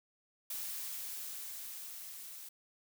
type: noise with level ramp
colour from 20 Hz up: blue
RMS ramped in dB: -40 to -49 dBFS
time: 0.5-2.49 s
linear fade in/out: 5 ms
effects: none